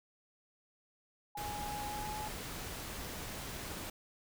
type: tone with pitch glide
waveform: sine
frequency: 830.6 to 848.1 Hz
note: G#5 to G#5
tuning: 0 to +36 cents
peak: -40 dBFS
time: 1.35-2.28 s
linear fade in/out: 5 ms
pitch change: +36 cents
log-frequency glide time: 1.86-2.17 s
type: noise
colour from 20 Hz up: pink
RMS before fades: -43 dBFS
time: 1.37-3.9 s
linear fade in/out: 5 ms
effects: none